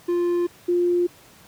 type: tone pair in turn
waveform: triangle / sine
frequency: 349.2 / 351.6 Hz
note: F4 / F4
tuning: 0 / +12 cents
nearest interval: unison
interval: 12 cents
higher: second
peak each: -17 dBFS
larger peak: neither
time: 0.08-0.47 / 0.68-1.07 s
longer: neither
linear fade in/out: 10 ms
effects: pink hiss -50 dBFS RMS until 1.47 s + high-pass 80 Hz 12 dB/octave